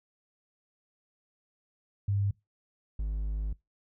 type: tone pair in turn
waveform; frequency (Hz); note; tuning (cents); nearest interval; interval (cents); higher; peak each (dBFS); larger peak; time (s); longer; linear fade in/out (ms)
sine / triangle; 100.1 / 51.82; G2 / G#1; +37 / -3; major seventh; 1140; first; -25 / -27; first; 2.08-2.31 / 2.99-3.53; second; 5
effects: noise-tail reverb RT60 0.2 s tail -22 dB re dry